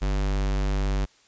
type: tone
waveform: square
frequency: 49 Hz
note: G1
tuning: in tune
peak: -23 dBFS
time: 0.01-1.06 s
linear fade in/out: 20 ms
effects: white hiss -59 dBFS RMS until 1.27 s + resampled to 16000 Hz